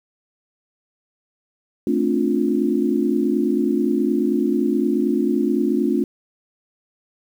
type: chord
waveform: sine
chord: D minor seventh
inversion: second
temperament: just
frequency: 220.2 / 264.3 / 293.7 / 352.4 Hz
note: A3 / C4 / D4 / F4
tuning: +2 / +18 / 0 / +16 cents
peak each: -22 dBFS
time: 1.87-6.04 s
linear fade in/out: 2 ms
effects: 8-bit